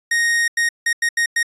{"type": "tone bursts at uneven times", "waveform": "45% pulse", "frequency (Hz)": 1864.7, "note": "A#6", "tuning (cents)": 0, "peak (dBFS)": -15, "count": 6, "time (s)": [[0.11, 0.48], [0.57, 0.69], [0.86, 0.93], [1.02, 1.09], [1.17, 1.26], [1.36, 1.43]], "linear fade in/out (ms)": 5, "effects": ["resampled to 24000 Hz"]}